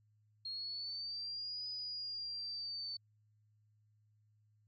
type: exponential two-way sweep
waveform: sine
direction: up then down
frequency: 4256 to 4978 to 4514 Hz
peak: -40 dBFS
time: 0.45-2.97 s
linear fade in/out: 5 ms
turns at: 1.68 s
effects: added 106 Hz sine -69 dBFS peak until 4.67 s + AAC 48 kbps